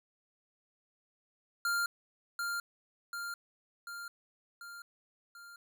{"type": "tone with echo", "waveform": "square", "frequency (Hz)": 1396.9, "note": "F6", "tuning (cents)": 0, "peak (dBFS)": -30, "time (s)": [1.65, 1.86], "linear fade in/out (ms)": 2, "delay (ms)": 740, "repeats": 5, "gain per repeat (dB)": -4, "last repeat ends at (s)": 5.56, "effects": []}